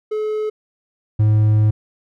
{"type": "tone pair in turn", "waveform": "triangle", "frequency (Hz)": [428.7, 107.17], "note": ["A4", "A2"], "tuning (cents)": [-45, -45], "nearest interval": "2 octaves", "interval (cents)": 2400, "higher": "first", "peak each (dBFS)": [-17, -9], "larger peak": "second", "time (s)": [[0.11, 0.5], [1.19, 1.71]], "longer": "second", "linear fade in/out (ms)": 10, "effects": []}